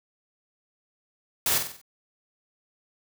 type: noise with echo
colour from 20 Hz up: white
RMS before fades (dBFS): -24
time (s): 1.46-1.58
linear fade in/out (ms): 2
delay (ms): 47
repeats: 5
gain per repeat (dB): -6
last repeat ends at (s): 1.815
effects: none